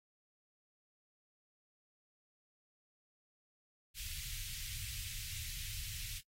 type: band-stop noise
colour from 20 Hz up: pink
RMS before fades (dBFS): -44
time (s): 3.94-6.22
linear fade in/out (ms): 50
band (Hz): 110 to 2300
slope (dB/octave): 24
effects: noise-tail reverb RT60 0.1 s tail -23 dB re dry + AAC 48 kbps